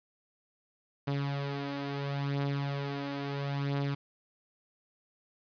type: beating tone pair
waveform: sawtooth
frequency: 140.4 / 141.14 Hz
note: C#3 / C#3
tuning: +22 / +32 cents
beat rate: 0.74 Hz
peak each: -29 / -33 dBFS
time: 1.07-3.95 s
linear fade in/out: 10 ms
effects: resampled to 11025 Hz + 9-bit